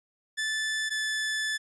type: tone pair in turn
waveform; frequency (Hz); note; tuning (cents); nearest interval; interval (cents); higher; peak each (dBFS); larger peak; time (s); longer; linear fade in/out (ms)
sawtooth; 1750 / 1740.7; A6 / A6; -10 / -19; unison; 9; first; -24; neither; 0.37-0.9 / 0.9-1.58; second; 20
effects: resampled to 22050 Hz